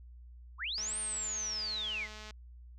sine linear two-way sweep, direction up then down, 921 to 9000 to 1898 Hz, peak -34 dBFS, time 0.58-2.08 s, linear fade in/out 50 ms, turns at 0.98 s
click train, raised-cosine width 0.2 ms, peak -31 dBFS, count 328, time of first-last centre 0.78-2.308 s, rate 214 Hz
effects added 60 Hz sine -49 dBFS peak until 2.78 s

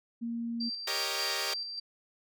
sine tone, 233.1 Hz, A#3, in tune, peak -32 dBFS, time 0.21-0.7 s, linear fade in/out 20 ms
sine tone with tremolo, 4699 Hz, D8, in tune, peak -33 dBFS, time 0.6-1.8 s, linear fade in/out 10 ms, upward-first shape square, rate 3.4 Hz, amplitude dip 40%
5% pulse chord, Eb dominant seventh, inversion first, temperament equal, 392 / 466.2 / 554.4 / 622.3 Hz, G4 / Bb4 / Db5 / Eb5, 0 / 0 / 0 / 0 cents, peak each -26 dBFS, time 0.87-1.54 s, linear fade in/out 5 ms
effects none

